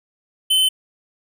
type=tone; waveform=square; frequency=3056 Hz; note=G7; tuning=45 cents flat; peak=-14 dBFS; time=0.5-0.69 s; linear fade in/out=10 ms; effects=none